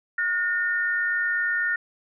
sine tone pair together, 1443.7 / 1822 Hz, F#6 / A#6, -43 / -40 cents, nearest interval major third, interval 403 cents, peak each -25 / -24 dBFS, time 0.18-1.76 s, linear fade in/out 5 ms, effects none

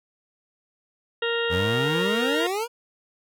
harmonic tone, 466.2 Hz, A#4, in tune, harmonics 1 / 2 / 3 / 4 / 6 / 7 / 8, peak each -25 / -37 / -31 / -31 / -31 / -36 / -35 dBFS, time 1.22-2.47 s, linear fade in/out 5 ms
25% pulse exponential sweep, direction up, 82.1 to 489.9 Hz, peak -21 dBFS, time 1.49-2.68 s, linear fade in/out 50 ms
effects none

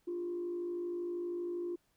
sine tone with frequency modulation, 349.2 Hz, F4, in tune, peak -34 dBFS, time 0.07-1.76 s, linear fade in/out 10 ms, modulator 52.7 Hz, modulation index 0.36, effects tanh soft clip ceiling -31 dBFS + pink hiss -75 dBFS RMS until 1.96 s

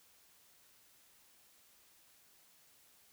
silence, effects white hiss -66 dBFS RMS until 3.12 s

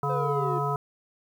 harmonic tone, 142.1 Hz, C#3, 43 cents sharp, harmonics 1 / 3 / 5 / 7 / 9, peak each -29 / -32 / -33 / -31 / -31 dBFS, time 0.03-0.76 s, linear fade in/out 2 ms
triangle exponential sweep, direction down, 523.3 to 349.2 Hz, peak -28 dBFS, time 0.09-0.59 s, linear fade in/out 10 ms
effects 9-bit

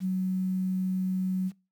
sine tone with quantisation, 186.6 Hz, F#3, 15 cents sharp, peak -25 dBFS, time 0-1.52 s, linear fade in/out 50 ms, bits 9, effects noise-tail reverb RT60 0.3 s tail -24 dB re dry

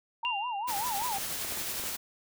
sine tone with vibrato, 888 Hz, A5, 16 cents sharp, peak -31 dBFS, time 0.23-1.18 s, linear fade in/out 5 ms, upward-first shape sine, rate 5.1 Hz, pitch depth 210 cents each way
sine tone with exponential decay, 2785 Hz, F7, 5 cents flat, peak -28 dBFS, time 0.25-0.99 s, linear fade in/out 0 ms, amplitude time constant 160 ms
white noise with tremolo, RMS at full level -34 dBFS, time 0.67-1.97 s, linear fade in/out 20 ms, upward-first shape sine, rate 11 Hz, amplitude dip 25%
clicks, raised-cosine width 1 ms, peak -29 dBFS, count 8, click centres 1.019 / 1.184 / 1.448 / 1.523 / 1.574 / 1.614 / 1.798 / 1.838 s
effects none

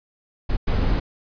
brown noise bursts at uneven times, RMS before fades -20 dBFS, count 2, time 0.49-0.57 / 0.67-1 s, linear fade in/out 10 ms, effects resampled to 11025 Hz

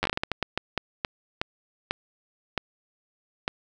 slowing click train, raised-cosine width 0.3 ms, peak -9 dBFS, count 17, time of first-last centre 0.03-3.479 s, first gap 10 ms, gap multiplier 1.35, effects none

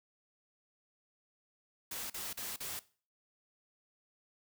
white noise bursts, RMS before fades -41 dBFS, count 4, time 1.91-2.793 s, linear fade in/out 5 ms, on 190 ms, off 41 ms, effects noise-tail reverb RT60 0.4 s tail -19 dB re dry

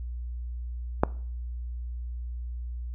click, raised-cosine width 1 ms, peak -5 dBFS, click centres 1.035 s, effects noise-tail reverb RT60 0.5 s tail -21 dB re dry + added 60 Hz sine -32 dBFS peak until 2.94 s

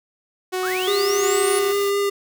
sawtooth tone with tremolo, 370 Hz, F#4, in tune, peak -18 dBFS, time 0.52-1.73 s, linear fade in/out 20 ms, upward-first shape square, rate 1.4 Hz, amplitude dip 40%
sine linear sweep, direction up, 1174.7 to 9956 Hz, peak -26 dBFS, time 0.63-1.59 s, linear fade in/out 0 ms
white noise, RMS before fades -36 dBFS, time 0.64-1.91 s, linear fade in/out 20 ms
square tone with vibrato, 401.9 Hz, G4, 43 cents sharp, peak -19 dBFS, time 0.87-2.1 s, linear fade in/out 10 ms, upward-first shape triangle, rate 4.7 Hz, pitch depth 10 cents each way
effects none

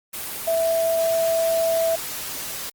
sine tone in noise, 659.3 Hz, E5, in tune, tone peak -18 dBFS, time 0.47-1.96 s, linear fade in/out 10 ms, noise white, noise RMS -31 dBFS, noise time 0.13-2.7 s, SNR +10 dB, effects Opus 24 kbps

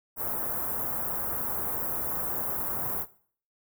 white band-stop noise, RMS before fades -31 dBFS, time 0.16-3.06 s, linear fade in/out 50 ms, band 1300 to 13000 Hz, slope 24 dB/octave, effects noise-tail reverb RT60 0.5 s tail -18 dB re dry

